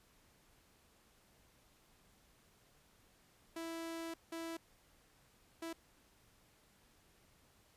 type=tone bursts at uneven times; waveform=sawtooth; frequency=330.1 Hz; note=E4; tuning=2 cents sharp; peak=-38 dBFS; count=3; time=3.56-4.14 / 4.32-4.57 / 5.62-5.73 s; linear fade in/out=5 ms; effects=pink hiss -69 dBFS RMS until 7.76 s + resampled to 32000 Hz